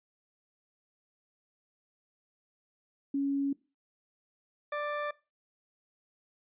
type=tone pair in turn; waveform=sine / 20% pulse; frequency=278.3 / 589.7 Hz; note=C#4 / D5; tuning=+7 / +7 cents; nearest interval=octave + minor second; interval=1300 cents; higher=second; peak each=-27 dBFS; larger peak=neither; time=3.14-3.53 / 4.72-5.11 s; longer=neither; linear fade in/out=5 ms; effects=noise-tail reverb RT60 0.3 s tail -21 dB re dry + resampled to 8000 Hz